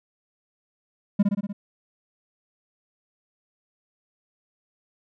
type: tone with echo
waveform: triangle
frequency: 201.6 Hz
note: G3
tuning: 49 cents sharp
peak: -12 dBFS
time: 1.19-1.23 s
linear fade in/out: 10 ms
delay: 60 ms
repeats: 5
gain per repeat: -3 dB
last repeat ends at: 1.53 s
effects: none